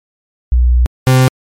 sine / 40% pulse tone pair in turn, 61 / 129.25 Hz, B1 / C3, -21 / -21 cents, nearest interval octave + minor second, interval 1300 cents, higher second, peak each -6 / -5 dBFS, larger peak second, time 0.52-0.86 / 1.07-1.28 s, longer first, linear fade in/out 0 ms, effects MP3 64 kbps

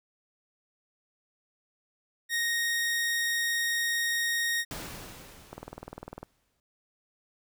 sawtooth tone, 1864.7 Hz, A#6, in tune, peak -23 dBFS, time 2.29-4.65 s, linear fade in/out 50 ms
pink noise with exponential decay, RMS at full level -37 dBFS, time 4.71-6.6 s, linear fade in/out 1 ms, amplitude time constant 410 ms
click train, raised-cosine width 1 ms, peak -25 dBFS, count 15, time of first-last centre 5.53-6.23 s, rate 20 Hz
effects none

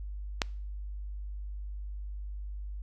click, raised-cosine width 0.2 ms, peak -8 dBFS, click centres 0.418 s, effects noise-tail reverb RT60 0.5 s tail -26 dB re dry + added 50 Hz sine -36 dBFS peak until 2.82 s

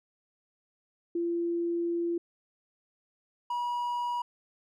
sine / triangle tone pair in turn, 341.5 / 965.9 Hz, F4 / B5, -39 / -39 cents, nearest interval octave + tritone, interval 1800 cents, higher second, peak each -27 dBFS, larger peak neither, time 1.15-2.18 / 3.5-4.22 s, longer first, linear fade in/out 5 ms, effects none

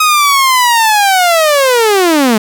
sawtooth linear sweep, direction down, 1265 to 206.4 Hz, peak -3 dBFS, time 0-2.38 s, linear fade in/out 5 ms, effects none

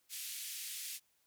white band-pass noise, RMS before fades -44 dBFS, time 0.09-1 s, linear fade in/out 50 ms, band 2200 to 14000 Hz, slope 24 dB/octave, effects white hiss -75 dBFS RMS until 1.26 s

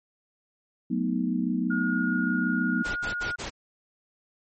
sine chord, B dominant seventh, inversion second, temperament equal with one note detuned, 185 / 220 / 246.2 / 311.1 Hz, F#3 / A3 / B3 / D#4, 0 / 0 / -5 / 0 cents, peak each -29 / -31 / -27 / -32 dBFS, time 0.9-2.83 s, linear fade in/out 10 ms
sine tone, 1434 Hz, F6, 45 cents sharp, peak -28 dBFS, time 1.7-3.36 s, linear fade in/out 10 ms
pink noise bursts, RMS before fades -34 dBFS, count 4, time 2.84-3.503 s, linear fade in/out 20 ms, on 120 ms, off 61 ms
effects MP3 32 kbps

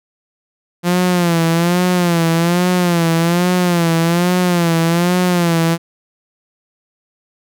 sawtooth tone with vibrato, 172.8 Hz, F3, 18 cents flat, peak -8 dBFS, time 0.83-5.78 s, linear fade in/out 50 ms, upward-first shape sine, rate 1.2 Hz, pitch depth 83 cents each way, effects none

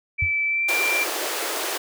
sine tone with pitch glide, 2317 to 2364 Hz, D7 to D7, -24 to +11 cents, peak -20 dBFS, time 0.18-1.05 s, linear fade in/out 20 ms, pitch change +35 cents, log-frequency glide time 0.46-0.72 s
sine tone with exponential decay, 85.1 Hz, F2, 44 cents flat, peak -19 dBFS, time 0.22-0.33 s, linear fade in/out 5 ms, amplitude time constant 22 ms
pink high-pass noise, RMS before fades -27 dBFS, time 0.68-1.78 s, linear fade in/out 10 ms, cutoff 330 Hz, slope 48 dB/octave
effects none

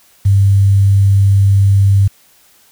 sine tone with quantisation, 98.7 Hz, G2, 12 cents sharp, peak -6 dBFS, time 0.25-2.08 s, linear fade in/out 10 ms, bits 6, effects white hiss -49 dBFS RMS until 2.71 s

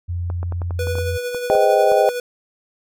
sine tone, 87.31 Hz, F2, in tune, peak -21 dBFS, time 0.08-1.18 s, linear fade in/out 20 ms
clicks, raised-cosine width 1 ms, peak -18 dBFS, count 11, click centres 0.301 / 0.43 / 0.523 / 0.618 / 0.708 / 0.871 / 0.954 / 0.985 / 1.347 / 1.552 / 1.918 s
square tone with tremolo, 490 Hz, B4, 14 cents flat, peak -22 dBFS, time 0.79-2.2 s, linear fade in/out 2 ms, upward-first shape sine, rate 11 Hz, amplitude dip 40%
sine chord, Ab major seventh, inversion none, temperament just, 415.3 / 519.1 / 623 / 778.7 Hz, Ab4 / C5 / Eb5 / G5, 0 / -14 / +2 / -12 cents, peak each -19 / -18 / -16 / -18 dBFS, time 1.5-2.09 s, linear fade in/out 0 ms
effects none

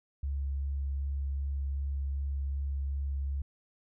sine tone with vibrato, 69.3 Hz, C#2, in tune, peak -30 dBFS, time 0.23-3.42 s, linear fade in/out 5 ms, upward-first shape sine, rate 2.6 Hz, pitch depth 10 cents each way, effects none

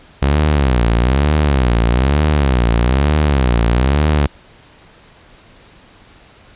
sawtooth tone with vibrato, 66 Hz, C2, 16 cents sharp, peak -7 dBFS, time 0.22-4.27 s, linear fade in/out 5 ms, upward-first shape sine, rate 1.1 Hz, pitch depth 250 cents each way, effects pink hiss -45 dBFS RMS until 6.55 s + resampled to 8000 Hz

